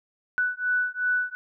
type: beating tone pair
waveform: sine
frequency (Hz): 1485 / 1487.7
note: F#6 / F#6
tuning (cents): +6 / +9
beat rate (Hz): 2.7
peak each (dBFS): -26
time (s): 0.38-1.35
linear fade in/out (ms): 0
effects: none